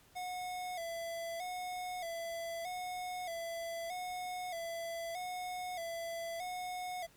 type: tone with vibrato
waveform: square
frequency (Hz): 698.5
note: F5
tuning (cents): 0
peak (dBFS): -39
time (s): 0.15-7.07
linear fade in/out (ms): 20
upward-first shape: square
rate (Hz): 0.8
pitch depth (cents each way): 72
effects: pink hiss -64 dBFS RMS until 7.16 s + MP3 96 kbps